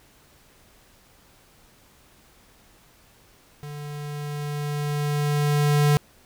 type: tone with level ramp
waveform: square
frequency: 146.83 Hz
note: D3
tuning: in tune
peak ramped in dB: -35 to -16 dBFS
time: 3.63-5.97 s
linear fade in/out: 0 ms
effects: pink hiss -56 dBFS RMS until 6.25 s